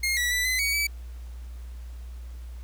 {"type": "tone with pitch steps", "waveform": "sawtooth", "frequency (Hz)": [2135, 1946, 1980, 2030, 2248, 2296], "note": ["C7", "B6", "B6", "B6", "C#7", "D7"], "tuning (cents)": [34, -26, 4, 47, 24, -40], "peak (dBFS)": -20, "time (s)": [0.03, 0.87], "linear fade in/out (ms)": 5, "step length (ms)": 140, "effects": ["added 60 Hz sine -36 dBFS peak until 2.63 s", "pink hiss -57 dBFS RMS until 2.63 s"]}